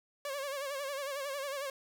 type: tone with vibrato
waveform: sawtooth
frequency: 557 Hz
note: C#5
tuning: 8 cents sharp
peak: -32 dBFS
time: 0.25-1.7 s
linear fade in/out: 2 ms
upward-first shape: sine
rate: 11 Hz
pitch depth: 80 cents each way
effects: 11-bit